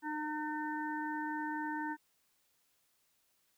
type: harmonic tone with a mistuned harmonic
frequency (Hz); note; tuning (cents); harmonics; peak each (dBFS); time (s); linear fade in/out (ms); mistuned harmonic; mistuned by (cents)
304; D#4; -40; 1 / 3 / 5 / 6; -39 / -39 / -44 / -45; 0.02-1.97; 50; 6; -19
effects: white hiss -75 dBFS RMS until 3.57 s